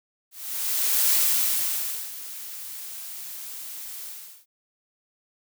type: noise with ADSR envelope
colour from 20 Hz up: blue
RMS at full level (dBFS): -20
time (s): 0.31-4.46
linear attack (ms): 790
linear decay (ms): 1000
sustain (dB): -17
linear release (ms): 400
effects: none